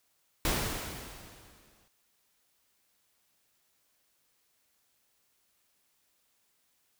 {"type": "noise with exponential decay", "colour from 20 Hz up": "pink", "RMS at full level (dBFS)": -28, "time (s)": [0.45, 1.88], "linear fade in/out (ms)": 1, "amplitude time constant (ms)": 310, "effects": ["white hiss -73 dBFS RMS until 6.99 s"]}